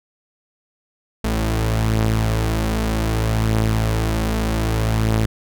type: tone pair together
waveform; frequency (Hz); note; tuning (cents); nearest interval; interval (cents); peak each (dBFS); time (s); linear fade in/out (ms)
sawtooth; 55.22 / 109.8; A1 / A2; +7 / -3; octave; 1190; -16; 1.24-5.26; 5
effects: none

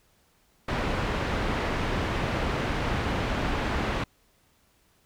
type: low-pass noise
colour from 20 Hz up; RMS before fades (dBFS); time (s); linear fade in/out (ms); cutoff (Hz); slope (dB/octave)
pink; -28; 0.68-4.04; 5; 2500; 12
effects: pink hiss -65 dBFS RMS until 5.05 s

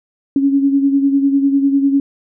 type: beating tone pair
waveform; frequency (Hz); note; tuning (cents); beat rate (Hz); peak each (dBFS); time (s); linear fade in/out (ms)
sine; 276 / 286; C#4 / D4; -7 / -46; 10; -11 / -19; 0.36-2; 2
effects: none

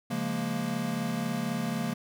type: chord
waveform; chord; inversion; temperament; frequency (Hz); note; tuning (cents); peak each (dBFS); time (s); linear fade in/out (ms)
square; Bb minor seventh; first; equal with one note detuned; 138.59 / 174.61 / 209.1 / 233.1; Db3 / F3 / Ab3 / Bb3; 0 / 0 / +12 / 0; -38 / -36 / -36 / -33; 0.1-1.94; 10
effects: none

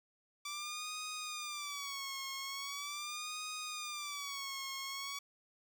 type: tone with vibrato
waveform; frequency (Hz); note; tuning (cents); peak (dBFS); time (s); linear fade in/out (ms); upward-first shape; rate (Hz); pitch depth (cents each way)
10% pulse; 1161; D6; -20; -32; 0.45-5.19; 5; sine; 0.41; 120
effects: none

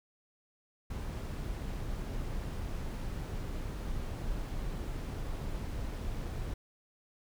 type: noise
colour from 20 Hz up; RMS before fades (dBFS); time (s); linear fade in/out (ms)
brown; -37; 0.9-6.54; 5
effects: none

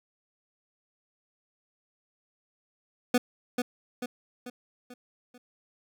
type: tone with echo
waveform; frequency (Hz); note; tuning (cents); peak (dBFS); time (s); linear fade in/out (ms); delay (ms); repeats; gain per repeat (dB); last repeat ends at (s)
25% pulse; 246.9; B3; 0; -16; 3.14-3.18; 5; 440; 5; -6; 5.38
effects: none

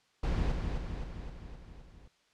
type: noise with echo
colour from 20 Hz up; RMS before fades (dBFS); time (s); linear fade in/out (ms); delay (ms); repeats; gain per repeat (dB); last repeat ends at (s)
brown; -30; 0.23-0.52; 5; 260; 6; -4; 2.08
effects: white hiss -69 dBFS RMS until 2.33 s + low-pass 5000 Hz 12 dB/octave

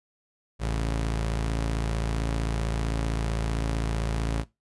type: tone pair together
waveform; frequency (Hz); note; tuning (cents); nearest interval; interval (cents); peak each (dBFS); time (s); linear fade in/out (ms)
sawtooth; 55.55 / 139.6; A1 / C#3; +17 / +13; octave + major third; 1596; -22 / -31; 0.59-4.45; 50
effects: noise-tail reverb RT60 0.2 s tail -19 dB re dry + resampled to 24000 Hz

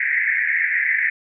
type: band-pass noise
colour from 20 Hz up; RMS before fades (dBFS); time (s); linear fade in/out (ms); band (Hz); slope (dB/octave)
pink; -20; 0-1.1; 5; 1700 to 2200; 96
effects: none

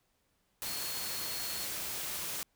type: tone in noise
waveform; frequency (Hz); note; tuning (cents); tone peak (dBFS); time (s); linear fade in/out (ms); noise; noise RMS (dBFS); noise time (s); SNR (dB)
sine; 4325; C#8; -43; -42; 0.66-1.65; 0; white; -38; 0.62-2.43; -7
effects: pink hiss -75 dBFS RMS until 2.55 s

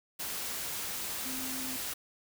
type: tone in noise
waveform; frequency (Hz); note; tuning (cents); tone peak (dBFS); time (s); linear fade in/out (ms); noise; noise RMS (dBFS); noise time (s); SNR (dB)
sine; 260; C4; -11; -41; 1.25-1.77; 10; white; -37; 0.19-1.94; -7
effects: none

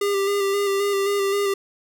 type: tone with vibrato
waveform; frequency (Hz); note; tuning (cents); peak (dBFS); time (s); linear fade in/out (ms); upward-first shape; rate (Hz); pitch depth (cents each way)
square; 399.2; G4; +32; -20; 0.01-1.54; 5; square; 3.8; 23
effects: none

